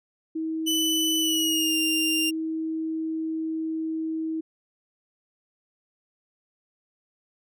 sine tone, 319.9 Hz, D#4, 48 cents sharp, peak -26 dBFS, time 0.35-4.41 s, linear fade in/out 10 ms
sawtooth tone with pitch glide, 2991 to 2791 Hz, F#7 to F7, +18 to -2 cents, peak -20 dBFS, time 0.66-2.31 s, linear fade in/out 20 ms, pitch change -120 cents, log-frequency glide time 1.2-1.76 s
effects none

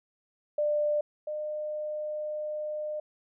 sine tone pair in turn, 595 / 605.8 Hz, D5 / D#5, +22 / -46 cents, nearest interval unison, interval 32 cents, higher second, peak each -24 / -31 dBFS, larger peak first, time 0.58-1.01 / 1.27-3 s, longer second, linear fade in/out 5 ms, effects none

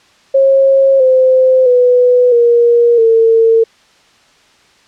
sine tone with pitch steps, 541 / 517.5 / 495 / 473.4 / 452.8 Hz, C#5 / C5 / B4 / A#4 / A4, -42 / -19 / +4 / +27 / +50 cents, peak -5 dBFS, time 0.34-3.64 s, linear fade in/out 10 ms, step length 660 ms, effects white hiss -48 dBFS RMS until 4.87 s + low-pass 5000 Hz 12 dB/octave

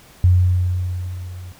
sine tone with level ramp, 90.3 Hz, F#2, 42 cents flat, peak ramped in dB -8 to -32 dBFS, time 0.24-1.52 s, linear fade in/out 0 ms, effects pink hiss -47 dBFS RMS until 1.59 s

